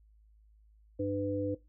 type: harmonic tone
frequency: 100 Hz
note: G2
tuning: 35 cents sharp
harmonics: 1 / 3 / 5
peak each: -38 / -33 / -33 dBFS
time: 0.99-1.55 s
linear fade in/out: 10 ms
effects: noise-tail reverb RT60 0.2 s tail -17 dB re dry + added 53 Hz sine -59 dBFS peak until 1.68 s